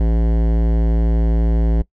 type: tone with hard clipping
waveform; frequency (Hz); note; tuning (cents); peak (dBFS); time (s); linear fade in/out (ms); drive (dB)
sine; 56.1; A1; +34; -15; 0-1.82; 5; 17
effects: noise-tail reverb RT60 0.1 s tail -20 dB re dry